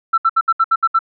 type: tone bursts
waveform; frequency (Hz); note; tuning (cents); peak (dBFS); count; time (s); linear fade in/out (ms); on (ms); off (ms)
sine; 1337; E6; +24; -9; 8; 0.13-0.991; 10; 49; 67
effects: tanh soft clip ceiling -5 dBFS